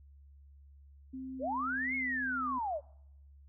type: tone with pitch glide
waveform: sine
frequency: 261.6 to 256.8 Hz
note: C4 to C4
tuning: 0 to -32 cents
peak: -39 dBFS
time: 1.13-2.59 s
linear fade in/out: 10 ms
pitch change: -32 cents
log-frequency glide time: 1.37-2.06 s
type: linear two-way sweep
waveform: sine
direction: up then down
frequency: 452.1 to 2200 to 538 Hz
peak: -32 dBFS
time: 1.39-2.81 s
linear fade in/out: 50 ms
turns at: 1.95 s
effects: noise-tail reverb RT60 0.8 s tail -25 dB re dry + added 70 Hz sine -54 dBFS peak until 3.48 s